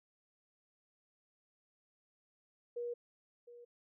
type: tone with echo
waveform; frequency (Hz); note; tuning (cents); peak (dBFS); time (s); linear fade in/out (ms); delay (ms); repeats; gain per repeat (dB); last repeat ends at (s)
sine; 478.8; A#4; +46; -37; 2.76-2.94; 10; 710; 1; -15; 3.65
effects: none